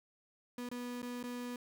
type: tone with dropouts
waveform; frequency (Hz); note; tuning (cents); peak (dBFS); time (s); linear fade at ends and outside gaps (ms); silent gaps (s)
35% pulse; 244.7; B3; -16; -38; 0.58-1.56; 2; 0.689-0.714 / 1.019-1.028 / 1.229-1.238
effects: none